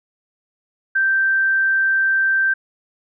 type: tone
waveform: sine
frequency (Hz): 1565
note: G6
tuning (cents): -3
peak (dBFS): -14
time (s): 0.95-2.54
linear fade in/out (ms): 10
effects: none